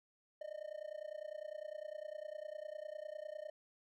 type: tone with amplitude modulation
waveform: triangle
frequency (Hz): 610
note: D#5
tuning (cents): -34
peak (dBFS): -38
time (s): 0.41-3.5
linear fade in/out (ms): 5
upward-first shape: sine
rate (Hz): 29.9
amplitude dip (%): 95
effects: none